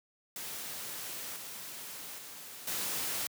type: noise with level steps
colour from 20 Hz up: white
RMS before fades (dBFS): -41 / -44 / -47 / -35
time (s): 0.36-3.27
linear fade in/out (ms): 2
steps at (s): 1.36 / 2.18 / 2.67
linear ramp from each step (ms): 5
effects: high-pass 100 Hz 12 dB/octave